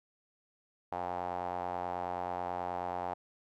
sawtooth tone with band-pass filter, 89.3 Hz, F2, 39 cents sharp, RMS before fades -37 dBFS, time 0.92-3.14 s, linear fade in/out 5 ms, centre 790 Hz, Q 4.5, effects none

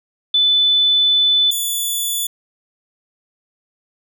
sine / 10% pulse tone pair in turn, 3500 / 3460 Hz, A7 / A7, -10 / -30 cents, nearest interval unison, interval 20 cents, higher first, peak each -11 dBFS, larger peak neither, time 0.34-1.51 / 1.51-2.27 s, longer first, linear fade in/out 5 ms, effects none

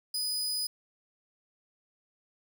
sawtooth tone, 4978 Hz, D#8, in tune, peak -27 dBFS, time 0.14-0.67 s, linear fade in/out 5 ms, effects none

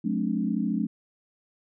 sine tone cluster, 181.1 / 214.9 / 266.2 / 296.1 Hz, F#3 / A3 / C4 / D4, -37 / -41 / +30 / +14 cents, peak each -30 / -27 / -31 / -32 dBFS, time 0.04-0.87 s, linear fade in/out 10 ms, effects none

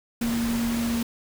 sine tone in noise, 233.1 Hz, A#3, in tune, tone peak -23 dBFS, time 0.21-1.03 s, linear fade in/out 5 ms, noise pink, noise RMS -33 dBFS, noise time 0.21-1.03 s, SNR +7 dB, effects none

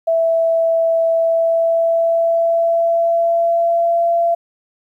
sine tone with pitch glide, 659.3 to 680.2 Hz, E5 to F5, 0 to -46 cents, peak -12 dBFS, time 0.07-4.35 s, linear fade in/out 10 ms, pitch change +54 cents, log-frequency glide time 1.12-4.06 s, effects 9-bit

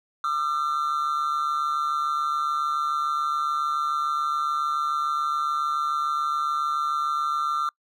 triangle tone pair together, 1200 / 1347 Hz, D6 / E6, +37 / +37 cents, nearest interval major second, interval 200 cents, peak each -24 / -24 dBFS, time 0.24-7.69 s, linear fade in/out 2 ms, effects noise-tail reverb RT60 0.1 s tail -26 dB re dry

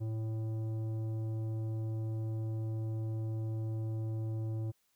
sine tone with tanh clipping, 110.7 Hz, A2, 11 cents sharp, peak -35 dBFS, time 0-4.72 s, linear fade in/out 20 ms, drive 11 dB, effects white hiss -75 dBFS RMS until 4.95 s

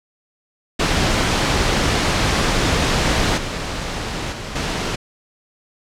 pink noise with level steps, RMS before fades -17 / -25 / -29 / -22 dBFS, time 0.79-4.96 s, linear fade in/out 10 ms, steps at 3.37 / 4.32 / 4.55 s, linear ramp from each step 10 ms, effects low-pass 6000 Hz 12 dB/octave

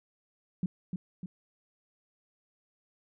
sine tone with echo, 181.1 Hz, F#3, 37 cents flat, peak -26 dBFS, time 0.63-0.66 s, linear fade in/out 2 ms, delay 300 ms, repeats 2, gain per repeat -5 dB, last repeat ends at 1.26 s, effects none

